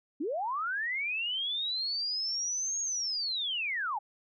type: linear two-way sweep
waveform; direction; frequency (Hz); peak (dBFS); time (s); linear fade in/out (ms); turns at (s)
sine; up then down; 257.3 to 6630 to 770; -30; 0.2-3.99; 10; 2.81
effects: none